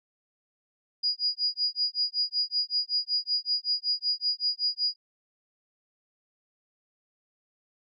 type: tone with tremolo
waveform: sine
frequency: 4887 Hz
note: D#8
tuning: 32 cents flat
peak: -22 dBFS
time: 1.03-4.96 s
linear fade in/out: 10 ms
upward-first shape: sine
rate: 5.3 Hz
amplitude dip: 100%
effects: none